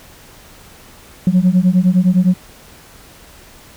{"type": "beating tone pair", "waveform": "sine", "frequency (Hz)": [177.7, 187.5], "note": ["F3", "F#3"], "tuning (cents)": [30, 23], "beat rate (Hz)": 9.8, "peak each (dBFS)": -11, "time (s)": [1.27, 2.34], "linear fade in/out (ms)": 2, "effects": ["tanh soft clip ceiling -5 dBFS", "pink hiss -42 dBFS RMS until 3.76 s"]}